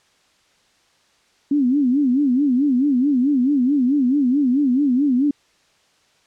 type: tone with vibrato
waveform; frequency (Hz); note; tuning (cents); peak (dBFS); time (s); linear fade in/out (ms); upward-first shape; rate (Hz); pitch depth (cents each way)
sine; 268; C4; +42; -14; 1.51-5.31; 5; sine; 4.6; 170
effects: white hiss -59 dBFS RMS until 6.26 s + low-pass 6000 Hz 12 dB/octave